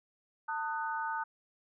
sine chord, D# diminished, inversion second, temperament just, 896 / 1244.5 / 1493.4 Hz, A5 / D#6 / F#6, +31 / 0 / +16 cents, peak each -35 / -39 / -38 dBFS, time 0.48-1.24 s, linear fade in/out 10 ms, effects none

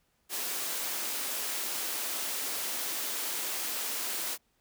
white high-pass noise, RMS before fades -34 dBFS, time 0.29-4.38 s, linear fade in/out 50 ms, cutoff 240 Hz, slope 24 dB/octave, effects pink hiss -73 dBFS RMS until 4.6 s

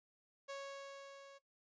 sawtooth tone with level ramp, 553 Hz, C#5, 4 cents flat, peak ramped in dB -39 to -52 dBFS, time 0.48-1.39 s, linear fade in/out 20 ms, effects noise-tail reverb RT60 0.1 s tail -17 dB re dry + resampled to 16000 Hz

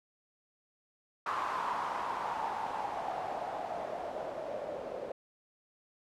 blue noise with low-pass filter sweep, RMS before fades -37 dBFS, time 1.26-5.12 s, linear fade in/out 5 ms, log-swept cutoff 1100 to 540 Hz, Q 4.7, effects none

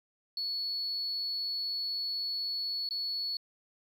sine tone with dropouts, 4404 Hz, C#8, 12 cents flat, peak -30 dBFS, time 0.37-3.37 s, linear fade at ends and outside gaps 2 ms, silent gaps 2.89-2.908 s, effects tanh soft clip ceiling -27 dBFS + MP3 96 kbps

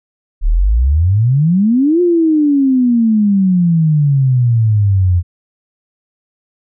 sine exponential two-way sweep, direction up then down, 34.35 to 358.5 to 85.7 Hz, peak -8 dBFS, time 0.41-5.23 s, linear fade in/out 50 ms, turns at 2.01 s, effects none

